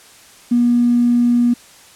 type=tone with tanh clipping; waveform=triangle; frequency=240.5 Hz; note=B3; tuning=46 cents flat; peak=-10 dBFS; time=0.51-1.54 s; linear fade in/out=10 ms; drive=2 dB; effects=white hiss -44 dBFS RMS until 1.95 s + low-pass 10000 Hz 12 dB/octave